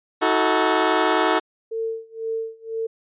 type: chord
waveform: 15% pulse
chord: D# diminished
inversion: none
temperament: equal with one note detuned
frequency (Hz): 319.1 / 370 / 440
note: D#4 / F#4 / A4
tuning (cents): +44 / 0 / 0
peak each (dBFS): -15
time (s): 0.21-1.4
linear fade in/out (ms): 20
type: tone with tremolo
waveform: sine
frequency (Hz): 449.6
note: A4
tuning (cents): +37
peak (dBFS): -22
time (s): 1.71-2.87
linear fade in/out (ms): 10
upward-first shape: sine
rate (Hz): 2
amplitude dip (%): 95
effects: resampled to 8000 Hz